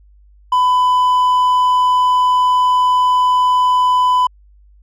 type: tone with hard clipping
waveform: sine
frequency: 1001 Hz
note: B5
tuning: 23 cents sharp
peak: -11 dBFS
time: 0.52-4.27 s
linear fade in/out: 5 ms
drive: 3 dB
effects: added 50 Hz sine -44 dBFS peak until 4.82 s